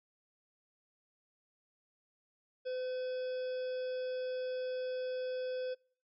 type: harmonic tone with a mistuned harmonic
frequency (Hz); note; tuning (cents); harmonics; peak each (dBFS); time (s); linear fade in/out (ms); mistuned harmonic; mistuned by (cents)
509; C5; -48; 1 / 3 / 5 / 7 / 9 / 10; -35 / -52 / -57 / -56 / -61 / -58; 2.65-5.75; 20; 7; -92
effects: noise-tail reverb RT60 0.5 s tail -26 dB re dry